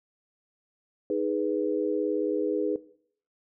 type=chord; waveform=sine; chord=G# minor; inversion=second; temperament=equal; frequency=311.1 / 415.3 / 493.9 Hz; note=D#4 / G#4 / B4; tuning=0 / 0 / 0 cents; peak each=-30 / -28 / -29 dBFS; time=1.1-2.76 s; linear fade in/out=2 ms; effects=noise-tail reverb RT60 0.6 s tail -18 dB re dry